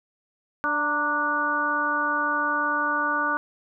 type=harmonic tone with a mistuned harmonic; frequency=293.7 Hz; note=D4; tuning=in tune; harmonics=1 / 2 / 3 / 4 / 5; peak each=-33 / -34 / -30 / -26 / -25 dBFS; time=0.64-3.37 s; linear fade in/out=0 ms; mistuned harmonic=3; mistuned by=+61 cents; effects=none